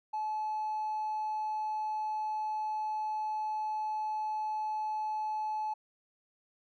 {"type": "tone with hard clipping", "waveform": "sine", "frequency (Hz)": 860, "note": "A5", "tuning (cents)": -40, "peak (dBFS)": -32, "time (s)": [0.13, 5.74], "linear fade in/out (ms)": 10, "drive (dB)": 1, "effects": []}